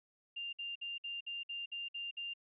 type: tone bursts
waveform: sine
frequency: 2794 Hz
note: F7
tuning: in tune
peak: -39 dBFS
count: 9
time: 0.36-2.338 s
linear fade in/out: 10 ms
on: 170 ms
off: 56 ms
effects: none